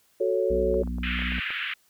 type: chord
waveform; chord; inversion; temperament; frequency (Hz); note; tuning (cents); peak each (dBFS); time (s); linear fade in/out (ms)
sine; F# minor; none; equal; 370 / 440 / 554.4; F#4 / A4 / C#5; 0 / 0 / 0; -26; 0.2-0.83; 10
type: harmonic tone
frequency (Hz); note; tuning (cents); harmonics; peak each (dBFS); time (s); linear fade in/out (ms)
60.9; B1; -24; 1 / 3 / 4 / 5; -29 / -35 / -35 / -49; 0.5-1.4; 5
type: clicks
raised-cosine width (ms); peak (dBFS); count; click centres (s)
1; -30; 9; 0.742 / 0.835 / 0.875 / 0.984 / 1.192 / 1.222 / 1.321 / 1.383 / 1.505
type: band-pass noise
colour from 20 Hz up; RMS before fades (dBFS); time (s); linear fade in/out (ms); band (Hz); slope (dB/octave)
white; -31; 1.03-1.74; 5; 1400 to 3000; 48
effects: white hiss -64 dBFS RMS until 1.89 s